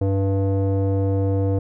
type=tone with low-pass filter; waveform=square; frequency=97.6 Hz; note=G2; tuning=7 cents flat; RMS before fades=-20 dBFS; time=0.01-1.59 s; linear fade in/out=5 ms; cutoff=520 Hz; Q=2.3; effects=none